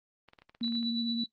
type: clicks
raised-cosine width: 0.3 ms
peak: -37 dBFS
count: 12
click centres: 0.287 / 0.334 / 0.388 / 0.42 / 0.495 / 0.549 / 0.61 / 0.644 / 0.68 / 0.723 / 0.753 / 0.829 s
type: tone with vibrato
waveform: sine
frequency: 233.1 Hz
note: A#3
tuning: in tune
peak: -30 dBFS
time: 0.61-1.24 s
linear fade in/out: 5 ms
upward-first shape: sine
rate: 16 Hz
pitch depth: 21 cents each way
type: tone with tremolo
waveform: sine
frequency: 3951 Hz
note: B7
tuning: in tune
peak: -31 dBFS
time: 0.63-1.26 s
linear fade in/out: 2 ms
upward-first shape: sine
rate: 9 Hz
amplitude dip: 60%
effects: noise-tail reverb RT60 0.1 s tail -19 dB re dry + Opus 32 kbps